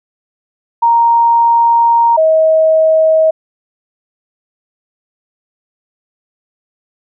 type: tone pair in turn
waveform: sine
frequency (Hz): 932.3 / 636.3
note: A#5 / D#5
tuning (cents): 0 / +39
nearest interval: perfect fifth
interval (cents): 661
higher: first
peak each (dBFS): -6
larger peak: neither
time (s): 0.82-2.17 / 2.17-3.31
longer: first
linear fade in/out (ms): 10
effects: none